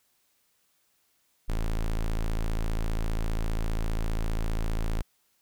square tone, 27.5 Hz, A0, in tune, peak -26 dBFS, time 1.48-5.02 s, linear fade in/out 10 ms, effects white hiss -70 dBFS RMS until 5.41 s

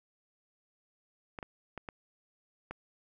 clicks, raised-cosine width 0.5 ms, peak -25 dBFS, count 5, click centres 1.388 / 1.428 / 1.777 / 1.888 / 2.71 s, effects none

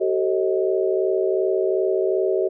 sine tone cluster, 380.8 / 443.5 / 536 / 631 Hz, F#4 / A4 / C5 / D#5, +50 / +14 / +42 / +24 cents, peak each -20 / -25 / -28 / -25 dBFS, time 0-2.49 s, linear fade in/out 20 ms, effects none

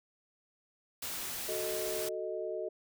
white noise, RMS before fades -39 dBFS, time 1.02-2.09 s, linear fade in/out 5 ms
sine chord, D# diminished, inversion first, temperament equal, 370 / 440 / 622.3 Hz, F#4 / A4 / D#5, 0 / 0 / 0 cents, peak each -39 / -39 / -38 dBFS, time 1.48-2.69 s, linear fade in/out 10 ms
effects none

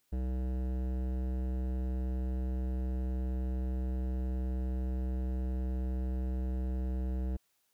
sine tone with hard clipping, 63.6 Hz, C2, 48 cents flat, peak -33 dBFS, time 0.12-7.37 s, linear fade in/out 10 ms, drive 15 dB, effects white hiss -75 dBFS RMS until 7.73 s

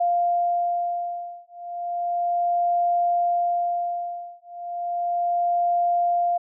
sine beating tone pair, 698 / 698.34 Hz, F5 / F5, -1 / 0 cents, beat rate 0.34 Hz, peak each -24 dBFS, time 0-6.38 s, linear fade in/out 10 ms, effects none

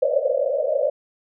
pink band-pass noise, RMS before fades -21 dBFS, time 0.02-0.9 s, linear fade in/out 5 ms, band 520 to 610 Hz, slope 96 dB/octave, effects none

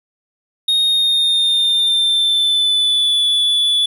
triangle tone with pitch glide, 3718 to 3449 Hz, A#7 to A7, -5 to -35 cents, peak -11 dBFS, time 0.68-3.86 s, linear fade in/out 5 ms, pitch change -130 cents, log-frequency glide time 0.83-3.17 s, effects 8-bit

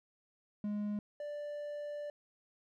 triangle tone pair in turn, 207.7 / 587.5 Hz, G#3 / D5, 0 / +1 cents, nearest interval octave + tritone, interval 1801 cents, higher second, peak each -32 / -37 dBFS, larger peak first, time 0.64-0.99 / 1.2-2.1 s, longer second, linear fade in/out 2 ms, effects none

